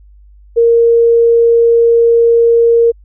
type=tone; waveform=sine; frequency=465.3 Hz; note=A#4; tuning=3 cents flat; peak=-5 dBFS; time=0.56-2.92 s; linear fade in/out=20 ms; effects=added 50 Hz sine -38 dBFS peak until 3.04 s